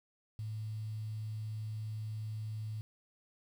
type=tone with quantisation; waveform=sine; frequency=108.5 Hz; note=A2; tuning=24 cents flat; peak=-37 dBFS; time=0.39-2.81 s; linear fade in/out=0 ms; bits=10; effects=none